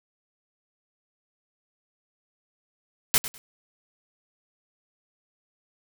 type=noise with echo; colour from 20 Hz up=white; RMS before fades=-19 dBFS; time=3.14-3.18 s; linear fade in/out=0 ms; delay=100 ms; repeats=2; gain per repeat=-14 dB; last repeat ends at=3.38 s; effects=none